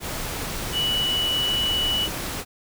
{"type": "tone in noise", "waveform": "sine", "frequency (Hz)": 2951, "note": "F#7", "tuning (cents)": -5, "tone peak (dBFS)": -21, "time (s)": [0.72, 2.09], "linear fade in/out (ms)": 50, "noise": "pink", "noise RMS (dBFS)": -30, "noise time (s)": [0, 2.45], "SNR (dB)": 6, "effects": []}